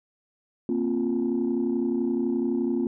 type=chord; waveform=sine; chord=Bb suspended second; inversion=none; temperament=equal with one note detuned; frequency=233.1 / 264.8 / 349.2 Hz; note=Bb3 / C4 / F4; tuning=0 / +21 / 0 cents; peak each=-26 dBFS; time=0.69-2.87 s; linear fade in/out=2 ms; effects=tanh soft clip ceiling -17 dBFS